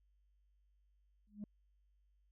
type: tone with exponential growth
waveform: sine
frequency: 207.7 Hz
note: G#3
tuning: in tune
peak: -37 dBFS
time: 1.27-1.44 s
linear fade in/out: 2 ms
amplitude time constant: 36 ms
effects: tanh soft clip ceiling -39 dBFS + added 50 Hz sine -70 dBFS peak until 2.31 s